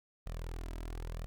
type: tone with flanger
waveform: sawtooth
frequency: 41.2 Hz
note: E1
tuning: in tune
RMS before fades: -41 dBFS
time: 0.26-1.26 s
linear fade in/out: 0 ms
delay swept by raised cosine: 1.6 to 3.1 ms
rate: 1 Hz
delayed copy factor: +0.6
effects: none